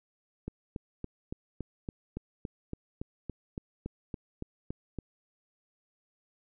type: click train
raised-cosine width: 3 ms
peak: -23 dBFS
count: 17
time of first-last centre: 0.48-4.987 s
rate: 3.55 Hz
effects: none